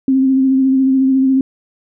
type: tone with vibrato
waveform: sine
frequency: 265.1 Hz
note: C4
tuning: 23 cents sharp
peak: -9 dBFS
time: 0.08-1.41 s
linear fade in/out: 2 ms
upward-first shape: sine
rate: 14 Hz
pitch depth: 24 cents each way
effects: none